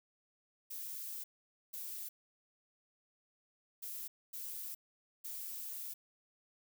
violet noise bursts at uneven times, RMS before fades -44 dBFS, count 5, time 0.7-1.24 / 1.73-2.09 / 3.82-4.08 / 4.33-4.75 / 5.24-5.94 s, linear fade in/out 10 ms, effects none

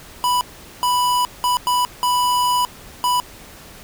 square tone bursts at uneven times, 987.8 Hz, B5, in tune, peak -16 dBFS, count 6, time 0.24-0.41 / 0.83-1.25 / 1.44-1.57 / 1.67-1.85 / 2.03-2.65 / 3.04-3.2 s, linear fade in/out 0 ms, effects pink hiss -41 dBFS RMS until 3.83 s

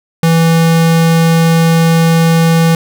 square tone, 164.81 Hz, E3, in tune, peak -7 dBFS, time 0.23-2.75 s, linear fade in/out 2 ms, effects none

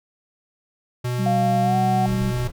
square tone, 123.4 Hz, B2, 1 cent flat, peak -23 dBFS, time 1.04-2.48 s, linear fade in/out 10 ms
sine tone with vibrato, 193.7 Hz, G3, 20 cents flat, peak -22 dBFS, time 1.18-2.32 s, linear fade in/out 20 ms, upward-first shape sine, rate 19 Hz, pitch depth 23 cents each way
sine tone with pitch glide, 698.5 to 744.3 Hz, F5 to F#5, 0 to +10 cents, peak -19 dBFS, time 1.26-2.06 s, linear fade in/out 2 ms, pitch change +110 cents, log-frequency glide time 1.62-1.76 s
brown noise, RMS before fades -31 dBFS, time 2.07-2.52 s, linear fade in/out 20 ms
effects none

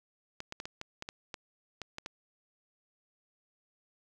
clicks, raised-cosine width 0.2 ms, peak -22 dBFS, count 11, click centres 0.404 / 0.524 / 0.601 / 0.655 / 0.814 / 1.024 / 1.089 / 1.342 / 1.817 / 1.984 / 2.061 s, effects none

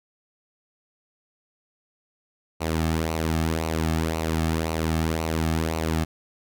sawtooth tone with flanger, 80.5 Hz, E2, 41 cents flat, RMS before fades -25 dBFS, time 2.6-6.05 s, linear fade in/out 20 ms, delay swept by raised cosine 0.58 to 2.08 ms, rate 1.9 Hz, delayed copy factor -0.6, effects none

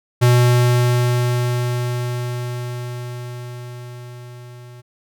square tone with level ramp, 122.4 Hz, B2, 15 cents flat, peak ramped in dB -10 to -38 dBFS, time 0.21-4.82 s, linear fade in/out 20 ms, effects none

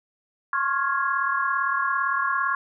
sine chord, Db major seventh, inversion third, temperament equal with one note detuned, 1071 / 1108.7 / 1396.9 / 1661.2 Hz, C6 / Db6 / F6 / Ab6, +40 / 0 / 0 / 0 cents, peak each -27 dBFS, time 0.53-2.55 s, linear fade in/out 2 ms, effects none

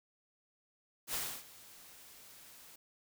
white noise with ADSR envelope, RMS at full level -36 dBFS, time 1.07-2.76 s, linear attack 70 ms, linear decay 290 ms, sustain -20 dB, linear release 6 ms, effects none

